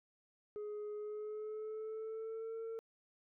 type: tone with pitch glide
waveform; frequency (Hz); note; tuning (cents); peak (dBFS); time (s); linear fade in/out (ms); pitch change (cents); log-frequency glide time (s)
sine; 419 to 451.7; G#4 to A4; +15 to +45; -38; 0.56-2.79; 0; +130; 0.95-2.57
effects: tanh soft clip ceiling -40 dBFS